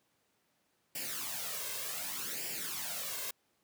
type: noise with flanger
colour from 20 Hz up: white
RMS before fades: -39 dBFS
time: 0.95-3.31 s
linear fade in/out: 5 ms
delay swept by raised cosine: 0.39 to 1.89 ms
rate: 0.66 Hz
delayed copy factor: +0.7
effects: pink hiss -75 dBFS RMS until 3.63 s + high-pass 150 Hz 12 dB/octave